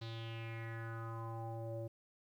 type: tone with low-pass filter sweep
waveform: square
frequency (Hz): 113.9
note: A#2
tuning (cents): -40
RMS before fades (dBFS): -44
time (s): 0.01-1.88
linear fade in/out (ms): 10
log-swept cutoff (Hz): 4100 to 500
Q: 4.7
effects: 12-bit